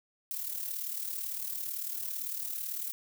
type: noise with amplitude modulation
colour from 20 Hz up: violet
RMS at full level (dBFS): -34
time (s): 0.31-2.92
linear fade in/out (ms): 0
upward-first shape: sine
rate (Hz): 37.9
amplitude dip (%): 60
effects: none